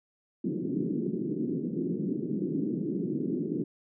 white band-pass noise, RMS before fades -31 dBFS, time 0.44-3.64 s, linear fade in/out 10 ms, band 150 to 370 Hz, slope 48 dB/octave, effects none

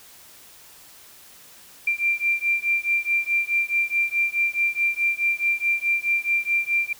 sine beating tone pair, 2366 / 2370.7 Hz, D7 / D7, +12 / +16 cents, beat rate 4.7 Hz, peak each -23 dBFS, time 1.87-6.93 s, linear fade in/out 5 ms, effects white hiss -48 dBFS RMS until 6.99 s

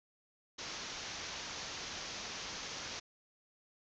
white low-pass noise, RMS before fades -44 dBFS, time 0.58-3 s, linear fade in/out 10 ms, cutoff 6600 Hz, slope 96 dB/octave, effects none

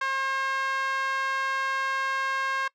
5% pulse tone with band-pass filter, 536 Hz, C5, 42 cents sharp, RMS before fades -28 dBFS, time 0.01-2.68 s, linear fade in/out 5 ms, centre 1300 Hz, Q 7.9, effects noise-tail reverb RT60 0.1 s tail -22 dB re dry

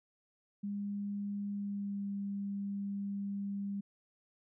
sine tone with pitch glide, 202.5 to 199.83 Hz, G#3 to G3, -43 to +34 cents, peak -35 dBFS, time 0.63-3.81 s, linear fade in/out 10 ms, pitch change -23 cents, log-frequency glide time 1.51-2.08 s, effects none

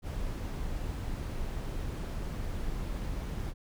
brown noise, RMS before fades -35 dBFS, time 0.02-3.54 s, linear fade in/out 50 ms, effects none

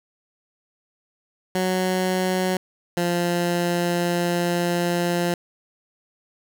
15% pulse tone pair in turn, 185 / 174.06 Hz, F#3 / F3, 0 / -6 cents, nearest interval minor second, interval 106 cents, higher first, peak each -14 dBFS, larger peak neither, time 1.55-2.57 / 2.97-5.34 s, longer second, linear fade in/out 2 ms, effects none

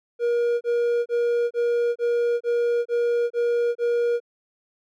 triangle tone bursts, 475.1 Hz, A#4, 33 cents sharp, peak -17 dBFS, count 9, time 0.19-4.202 s, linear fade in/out 50 ms, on 420 ms, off 29 ms, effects none

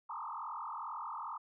sine tone with frequency modulation, 1067 Hz, C6, 34 cents sharp, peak -39 dBFS, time 0.09-1.38 s, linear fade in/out 10 ms, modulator 42.3 Hz, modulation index 4.8, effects none

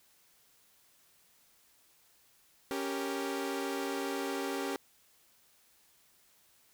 sawtooth chord, G diminished, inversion second, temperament equal, 277.2 / 392 / 466.2 Hz, Db4 / G4 / Bb4, 0 / 0 / 0 cents, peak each -33 / -33 / -37 dBFS, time 2.71-4.76 s, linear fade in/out 0 ms, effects white hiss -66 dBFS RMS until 6.73 s

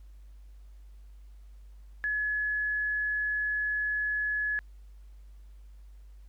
sine tone, 1700 Hz, G#6, 40 cents sharp, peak -27 dBFS, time 2.04-4.59 s, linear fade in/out 0 ms, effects added 50 Hz sine -47 dBFS peak until 6.28 s + pink hiss -71 dBFS RMS until 6.28 s

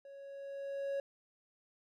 triangle tone with level ramp, 554.4 Hz, C#5, in tune, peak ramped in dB -48 to -31 dBFS, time 0.05-1 s, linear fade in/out 2 ms, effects none

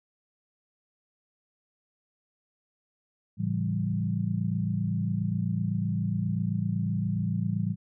sine chord, A dominant seventh, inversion none, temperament equal with one note detuned, 110 / 138.59 / 168.37 / 196 Hz, A2 / C#3 / E3 / G3, 0 / 0 / +37 / 0 cents, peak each -30 / -36 / -30 / -31 dBFS, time 3.37-7.76 s, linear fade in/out 50 ms, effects none

